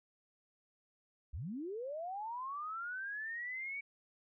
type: linear sweep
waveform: sine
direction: up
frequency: 51.91 to 2272 Hz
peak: -39 dBFS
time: 1.33-3.81 s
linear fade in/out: 10 ms
effects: none